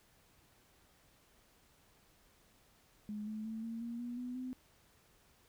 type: tone with pitch steps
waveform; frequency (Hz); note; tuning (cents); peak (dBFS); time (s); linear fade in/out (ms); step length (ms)
sine; 210 / 215.9 / 222 / 228.2 / 234.6 / 241.2 / 248 / 255; G#3 / A3 / A3 / A#3 / A#3 / B3 / B3 / C4; +19 / -33 / +16 / -37 / +11 / -41 / +7 / -44; -39; 3.09-4.53; 0; 180
effects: pink hiss -68 dBFS RMS until 5.48 s